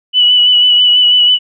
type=tone with vibrato; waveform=sine; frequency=2960 Hz; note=F#7; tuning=in tune; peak=-5 dBFS; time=0.13-1.39 s; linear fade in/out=50 ms; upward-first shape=sine; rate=6.1 Hz; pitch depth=24 cents each way; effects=none